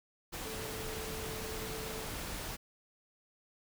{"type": "tone in noise", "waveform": "sine", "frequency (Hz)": 440, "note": "A4", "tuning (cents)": 0, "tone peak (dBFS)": -44, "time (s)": [0.44, 2.06], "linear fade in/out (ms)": 20, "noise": "pink", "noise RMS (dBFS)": -41, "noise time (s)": [0.32, 2.57], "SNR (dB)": -6, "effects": []}